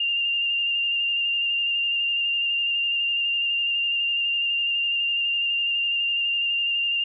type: tone with vibrato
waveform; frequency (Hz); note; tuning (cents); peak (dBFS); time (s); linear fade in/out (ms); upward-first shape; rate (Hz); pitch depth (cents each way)
sine; 2794; F7; 0; -21; 0-7.04; 5; square; 12; 14
effects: none